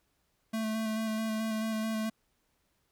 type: tone with vibrato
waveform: square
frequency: 220 Hz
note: A3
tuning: in tune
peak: -31 dBFS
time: 0.53-2.1 s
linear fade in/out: 10 ms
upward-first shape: square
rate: 4.6 Hz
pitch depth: 15 cents each way
effects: pink hiss -75 dBFS RMS until 2.91 s